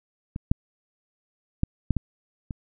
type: clicks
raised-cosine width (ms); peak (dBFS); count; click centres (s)
5; -19 / -6 / -9 / -9 / -12 / -20; 6; 0.361 / 0.515 / 1.634 / 1.907 / 1.967 / 2.508
effects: none